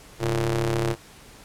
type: ring-modulated tone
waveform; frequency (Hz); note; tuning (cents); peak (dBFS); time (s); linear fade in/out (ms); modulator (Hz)
sawtooth; 110; A2; 0; -15; 0.19-0.96; 50; 237
effects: pink hiss -48 dBFS RMS until 1.44 s + low-pass 12000 Hz 12 dB/octave